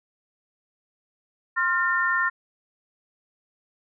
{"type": "tone cluster", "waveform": "sine", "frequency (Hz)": [1055, 1398, 1810], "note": ["C6", "F6", "A6"], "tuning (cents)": [14, 1, 48], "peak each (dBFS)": [-27, -25, -23], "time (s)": [1.56, 2.3], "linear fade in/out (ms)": 20, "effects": []}